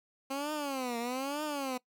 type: tone with vibrato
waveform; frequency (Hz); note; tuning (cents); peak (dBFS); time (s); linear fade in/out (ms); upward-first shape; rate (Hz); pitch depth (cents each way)
15% pulse; 266.8; C4; +34; -27; 0.3-1.78; 10; triangle; 1.1; 250
effects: noise-tail reverb RT60 0.1 s tail -22 dB re dry